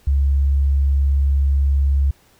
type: tone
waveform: sine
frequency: 69.3 Hz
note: C#2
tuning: in tune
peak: -13 dBFS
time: 0.07-2.11 s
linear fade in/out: 5 ms
effects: pink hiss -55 dBFS RMS until 2.39 s